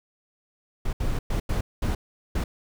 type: noise bursts at uneven times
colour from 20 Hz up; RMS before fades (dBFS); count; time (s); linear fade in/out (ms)
brown; -25; 6; 0.85-0.93 / 1-1.19 / 1.3-1.4 / 1.49-1.61 / 1.82-1.95 / 2.35-2.44; 5
effects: none